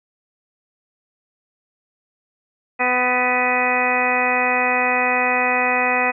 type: harmonic tone with a mistuned harmonic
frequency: 250 Hz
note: B3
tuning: 21 cents sharp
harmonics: 1 / 2 / 3 / 4 / 5 / 6 / 7 / 8 / 9 / 10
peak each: -29 / -25 / -22 / -26 / -27 / -30 / -31 / -22 / -34 / -22 dBFS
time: 2.79-6.12 s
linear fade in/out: 20 ms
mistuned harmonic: 8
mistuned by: -25 cents
effects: none